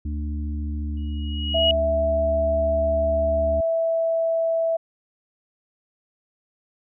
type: harmonic tone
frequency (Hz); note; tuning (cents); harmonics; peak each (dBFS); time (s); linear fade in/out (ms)
74.1; D2; +16; 1 / 3 / 4; -25 / -35 / -37; 0.05-3.61; 5
type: tone with exponential growth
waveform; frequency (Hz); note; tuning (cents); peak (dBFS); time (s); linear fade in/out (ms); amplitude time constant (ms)
sine; 2900; F#7; -35; -15; 0.97-1.71; 2; 160
type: tone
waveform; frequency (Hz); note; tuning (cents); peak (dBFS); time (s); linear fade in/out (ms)
sine; 658; E5; -3; -19; 1.54-4.77; 10
effects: none